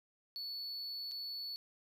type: tone with dropouts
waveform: triangle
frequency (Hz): 4435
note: C#8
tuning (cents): 0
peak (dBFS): -39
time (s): 0.36-1.56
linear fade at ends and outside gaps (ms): 0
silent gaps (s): 1.113-1.118
effects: none